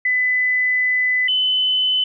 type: tone pair in turn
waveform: sine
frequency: 2004 / 3024 Hz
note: B6 / F#7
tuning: +25 / +37 cents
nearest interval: perfect fifth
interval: 712 cents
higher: second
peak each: -15 dBFS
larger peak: neither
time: 0.05-1.28 / 1.28-2.04 s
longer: first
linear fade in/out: 5 ms
effects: none